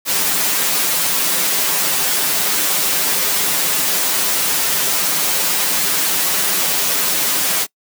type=noise with comb filter; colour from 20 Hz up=white; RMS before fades=-17 dBFS; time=0.05-7.67 s; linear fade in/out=50 ms; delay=8.5 ms; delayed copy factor=-0.9; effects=noise-tail reverb RT60 0.1 s tail -24 dB re dry + high-pass 150 Hz 12 dB/octave